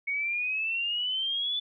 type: exponential sweep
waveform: sine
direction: up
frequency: 2217 to 3500 Hz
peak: -27 dBFS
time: 0.07-1.6 s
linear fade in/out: 10 ms
effects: none